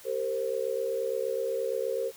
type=tone cluster; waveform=sine; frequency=392.9 / 459.6 / 528 Hz; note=G4 / A#4 / C5; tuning=+4 / -25 / +16 cents; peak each=-35 / -31 / -31 dBFS; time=0.04-2.12 s; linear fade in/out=50 ms; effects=white hiss -51 dBFS RMS until 2.16 s